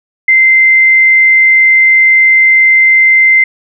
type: tone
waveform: sine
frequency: 2079 Hz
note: C7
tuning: 12 cents flat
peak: -3 dBFS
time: 0.28-3.44 s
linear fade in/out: 5 ms
effects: none